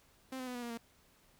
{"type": "tone with pitch steps", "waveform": "sawtooth", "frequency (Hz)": [261.6, 255.3, 249.2, 243.2, 237.4, 231.7], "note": ["C4", "C4", "B3", "B3", "A#3", "A#3"], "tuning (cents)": [0, -42, 16, -26, 32, -10], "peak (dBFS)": -36, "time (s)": [0.32, 0.776], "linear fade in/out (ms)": 5, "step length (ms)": 76, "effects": ["pink hiss -67 dBFS RMS until 1.39 s"]}